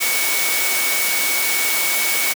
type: tone in noise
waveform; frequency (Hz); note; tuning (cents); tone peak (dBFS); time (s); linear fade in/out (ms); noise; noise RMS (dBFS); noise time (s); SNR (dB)
sine; 2235; C#7; +14; -22; 0-2.34; 20; white; -20; 0-2.34; -5
effects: high-pass 300 Hz 12 dB/octave